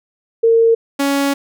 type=tone pair in turn; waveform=sine / sawtooth; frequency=456.9 / 279.3 Hz; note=A#4 / C#4; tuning=-35 / +13 cents; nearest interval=major sixth; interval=852 cents; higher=first; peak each=-8 / -10 dBFS; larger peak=first; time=0.43-0.75 / 0.99-1.34 s; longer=second; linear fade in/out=10 ms; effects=none